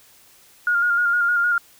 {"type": "tone with vibrato", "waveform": "sine", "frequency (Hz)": 1418, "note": "F6", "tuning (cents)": 26, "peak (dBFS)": -16, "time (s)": [0.67, 1.58], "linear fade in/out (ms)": 2, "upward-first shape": "square", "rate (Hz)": 6.5, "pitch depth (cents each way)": 26, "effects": ["white hiss -52 dBFS RMS until 1.79 s"]}